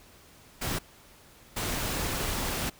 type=noise bursts at uneven times; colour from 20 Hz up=pink; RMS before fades=-31 dBFS; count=2; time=0.61-0.79 / 1.56-2.7 s; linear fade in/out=10 ms; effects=pink hiss -55 dBFS RMS until 2.79 s